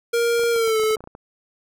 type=tone with pitch glide; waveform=square; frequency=468.8 to 434.9 Hz; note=A#4 to A4; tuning=+10 to -20 cents; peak=-18 dBFS; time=0.13-0.96 s; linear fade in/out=10 ms; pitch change=-130 cents; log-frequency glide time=0.51-0.79 s
type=clicks; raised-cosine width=1 ms; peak=-25 dBFS; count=12; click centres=0.395 / 0.436 / 0.562 / 0.677 / 0.798 / 0.837 / 0.909 / 0.968 / 1.006 / 1.04 / 1.074 / 1.151 s
effects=none